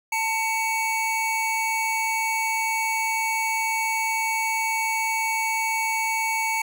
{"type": "tone pair together", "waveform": "square", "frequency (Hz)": [889.1, 2243], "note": ["A5", "C#7"], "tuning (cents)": [18, 20], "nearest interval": "octave + major third", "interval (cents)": 1602, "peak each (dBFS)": -26, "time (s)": [0.12, 6.62], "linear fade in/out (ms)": 5, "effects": []}